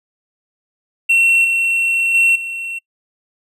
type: tone with level steps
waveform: triangle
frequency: 2717 Hz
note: F7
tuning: 48 cents flat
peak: -8 / -12 / -8 / -21 dBFS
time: 1.09-2.79 s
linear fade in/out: 10 ms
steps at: 1.44 / 2.14 / 2.35 s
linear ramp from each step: 10 ms
effects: noise-tail reverb RT60 0.1 s tail -23 dB re dry + resampled to 32000 Hz